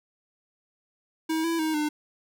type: tone with pitch steps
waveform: square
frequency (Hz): 319.6 / 332.2 / 314.8 / 300.8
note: D#4 / E4 / D#4 / D4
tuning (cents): +47 / +13 / +20 / +42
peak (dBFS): -25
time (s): 1.29-1.89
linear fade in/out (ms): 10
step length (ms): 150
effects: none